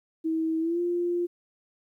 sine tone with pitch glide, 322 to 349.1 Hz, E4 to F4, -41 to -1 cents, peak -24 dBFS, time 0.24-1.27 s, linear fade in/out 20 ms, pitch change +140 cents, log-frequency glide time 0.6-0.8 s, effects 11-bit

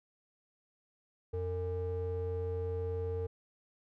triangle ring-modulated tone, 182.9 Hz, F#3, 20 cents flat, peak -28 dBFS, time 1.33-3.27 s, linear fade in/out 10 ms, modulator 271 Hz, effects none

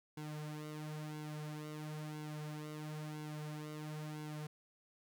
sawtooth tone with flanger, 152.2 Hz, D#3, 38 cents flat, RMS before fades -45 dBFS, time 0.17-4.47 s, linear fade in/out 5 ms, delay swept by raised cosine 1.6 to 5.4 ms, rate 0.99 Hz, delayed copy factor -0.75, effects none

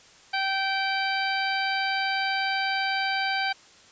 harmonic tone, 776 Hz, G5, 18 cents flat, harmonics 1 / 2 / 3 / 4 / 5 / 6, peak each -28 / -29 / -31 / -35 / -38 / -34 dBFS, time 0.33-3.53 s, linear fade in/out 10 ms, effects white hiss -53 dBFS RMS until 3.91 s + resampled to 16000 Hz

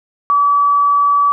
sine tone, 1147 Hz, D6, 41 cents flat, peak -9 dBFS, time 0.3-1.32 s, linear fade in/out 0 ms, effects none

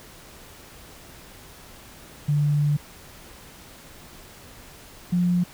sine tone pair in turn, 146.83 / 177.15 Hz, D3 / F3, 0 / +25 cents, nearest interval minor third, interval 325 cents, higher second, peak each -18 dBFS, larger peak neither, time 2.28-2.77 / 5.12-5.44 s, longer first, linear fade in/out 10 ms, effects pink hiss -46 dBFS RMS until 5.53 s

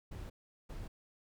brown noise bursts at uneven times, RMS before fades -44 dBFS, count 2, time 0.11-0.3 / 0.69-0.88 s, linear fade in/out 10 ms, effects none

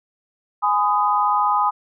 sine chord, G# minor, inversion none, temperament equal with one note detuned, 830.6 / 1010.3 / 1244.5 Hz, G#5 / B5 / D#6, 0 / +39 / 0 cents, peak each -20 dBFS, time 0.62-1.71 s, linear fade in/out 20 ms, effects none

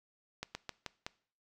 slowing click train, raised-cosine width 0.2 ms, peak -21 dBFS, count 5, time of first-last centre 0.43-1.065 s, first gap 120 ms, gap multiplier 1.19, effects noise-tail reverb RT60 0.5 s tail -21 dB re dry

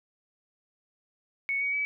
sine tone with pitch steps, 2217 / 2252 / 2287 Hz, C#7 / C#7 / D7, 0 / +27 / -47 cents, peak -26 dBFS, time 1.49-1.85 s, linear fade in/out 0 ms, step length 120 ms, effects none

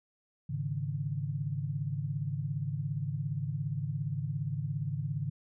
sine chord, Ab suspended fourth, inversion none, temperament just, 103.83 / 138.43 / 155.74 Hz, Ab2 / Db3 / Eb3, 0 / -2 / +2 cents, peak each -38 / -34 / -36 dBFS, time 0.49-5.3 s, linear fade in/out 10 ms, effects none

